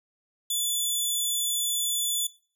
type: tone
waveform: 15% pulse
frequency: 3467 Hz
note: A7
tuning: 26 cents flat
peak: -18 dBFS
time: 0.5-2.27 s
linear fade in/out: 5 ms
effects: noise-tail reverb RT60 0.4 s tail -19 dB re dry